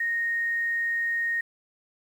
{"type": "tone", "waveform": "sine", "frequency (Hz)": 1859, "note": "A#6", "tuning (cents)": -5, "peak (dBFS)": -24, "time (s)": [0, 1.41], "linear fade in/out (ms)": 5, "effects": ["9-bit"]}